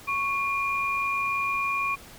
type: tone pair together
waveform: sine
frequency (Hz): 1108.7 / 2413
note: C#6 / D7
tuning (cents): 0 / +46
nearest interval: octave + minor second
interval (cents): 1346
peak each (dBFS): -27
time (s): 0.07-1.96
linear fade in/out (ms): 20
effects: pink hiss -47 dBFS RMS until 2.18 s